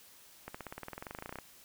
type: accelerating click train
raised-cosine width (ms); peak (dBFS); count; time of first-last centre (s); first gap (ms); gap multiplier
0.5; -26; 21; 0.48-1.387; 65; 0.96
effects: white hiss -58 dBFS RMS until 1.64 s